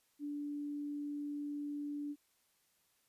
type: tone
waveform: sine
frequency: 291 Hz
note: D4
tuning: 16 cents flat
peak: -38 dBFS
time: 0.19-2.16 s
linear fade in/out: 50 ms
effects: white hiss -75 dBFS RMS until 3.08 s + resampled to 32000 Hz